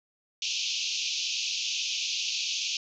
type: band-pass noise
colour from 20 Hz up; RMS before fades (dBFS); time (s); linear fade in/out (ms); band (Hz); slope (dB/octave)
pink; -31; 0.42-2.77; 2; 2500 to 6600; 96
effects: none